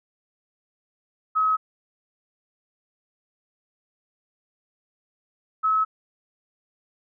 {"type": "tone pair in turn", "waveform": "sine", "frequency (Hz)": [1278, 1290.6], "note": ["D#6", "E6"], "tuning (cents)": [46, -37], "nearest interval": "unison", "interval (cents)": 17, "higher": "second", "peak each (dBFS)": -18, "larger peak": "neither", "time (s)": [[1.35, 1.57], [5.63, 5.85]], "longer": "neither", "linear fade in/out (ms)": 20, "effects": []}